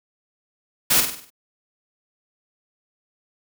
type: noise with echo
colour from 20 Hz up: white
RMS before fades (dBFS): -17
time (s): 0.9-1.01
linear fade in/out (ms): 10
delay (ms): 49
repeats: 6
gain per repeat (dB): -6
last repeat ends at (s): 1.304
effects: none